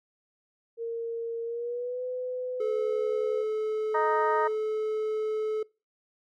sine tone with pitch glide, 461.7 to 503.5 Hz, A#4 to B4, -17 to +33 cents, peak -30 dBFS, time 0.77-3.45 s, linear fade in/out 50 ms, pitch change +150 cents, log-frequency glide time 1.44-2.03 s
triangle tone, 432.4 Hz, A4, 30 cents flat, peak -25 dBFS, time 2.6-5.63 s, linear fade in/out 5 ms
harmonic tone, 311.1 Hz, D#4, in tune, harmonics 2 / 3 / 4 / 5 / 6, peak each -32 / -27 / -29 / -39 / -37 dBFS, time 3.94-4.48 s, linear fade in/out 10 ms
effects noise-tail reverb RT60 0.3 s tail -24 dB re dry

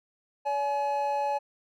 triangle tone pair together, 570 / 846.2 Hz, C#5 / G#5, +48 / +32 cents, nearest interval perfect fifth, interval 684 cents, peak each -29 / -25 dBFS, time 0.45-1.39 s, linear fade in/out 20 ms, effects none

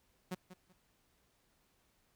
sawtooth tone with echo, 183.3 Hz, F#3, 16 cents flat, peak -33 dBFS, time 0.31-0.35 s, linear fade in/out 10 ms, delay 190 ms, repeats 2, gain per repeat -13 dB, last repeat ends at 0.73 s, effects pink hiss -74 dBFS RMS until 2.15 s

